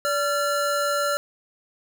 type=tone pair together; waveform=square; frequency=577.7 / 1370 Hz; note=D5 / F6; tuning=-29 / -34 cents; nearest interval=octave + minor third; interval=1495 cents; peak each=-25 dBFS; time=0.05-1.17 s; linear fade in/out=0 ms; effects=none